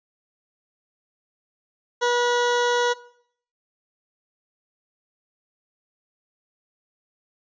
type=tone; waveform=20% pulse; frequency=484.3 Hz; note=B4; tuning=34 cents flat; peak=-14 dBFS; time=2.01-2.94 s; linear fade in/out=20 ms; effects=noise-tail reverb RT60 0.6 s tail -18 dB re dry + resampled to 16000 Hz